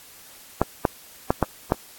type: clicks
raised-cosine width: 1 ms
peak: -3 dBFS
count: 5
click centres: 0.616 / 0.852 / 1.305 / 1.427 / 1.721 s
effects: white hiss -47 dBFS RMS until 1.98 s + AAC 64 kbps